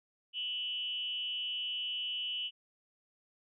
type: tone with frequency modulation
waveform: sine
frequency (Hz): 2960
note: F#7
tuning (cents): 0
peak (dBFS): -34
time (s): 0.33-2.51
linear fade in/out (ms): 50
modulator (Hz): 260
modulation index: 0.59
effects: none